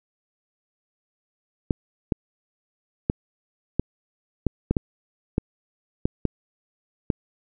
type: clicks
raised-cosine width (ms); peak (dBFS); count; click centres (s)
3; -7; 11; 1.708 / 2.122 / 3.099 / 3.796 / 4.467 / 4.71 / 4.768 / 5.381 / 6.055 / 6.253 / 7.102
effects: none